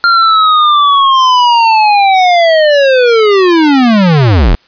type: linear sweep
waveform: square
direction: down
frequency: 1396.9 to 32.7 Hz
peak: -5 dBFS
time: 0.04-4.55 s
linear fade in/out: 0 ms
effects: white hiss -47 dBFS RMS until 4.67 s + resampled to 11025 Hz